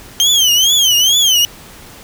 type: tone with vibrato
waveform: 30% pulse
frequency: 3136 Hz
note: G7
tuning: in tune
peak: -6 dBFS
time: 0.2-1.45 s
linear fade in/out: 0 ms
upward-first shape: triangle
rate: 2.3 Hz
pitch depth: 190 cents each way
effects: pink hiss -37 dBFS RMS until 2.03 s